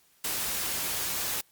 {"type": "noise", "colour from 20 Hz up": "white", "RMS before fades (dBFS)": -31, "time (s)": [0.24, 1.41], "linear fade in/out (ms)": 5, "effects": ["white hiss -64 dBFS RMS until 1.51 s", "Opus 48 kbps"]}